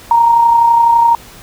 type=tone with amplitude modulation; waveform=sine; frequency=932.3 Hz; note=A#5; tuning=in tune; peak=-4 dBFS; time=0.11-1.15 s; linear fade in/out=2 ms; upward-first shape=sine; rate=31.9 Hz; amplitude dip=40%; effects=pink hiss -37 dBFS RMS until 1.42 s